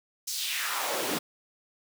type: noise with high-pass filter sweep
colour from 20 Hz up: pink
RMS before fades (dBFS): -31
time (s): 0.27-1.19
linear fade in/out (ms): 10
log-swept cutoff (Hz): 6100 to 220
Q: 2
effects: none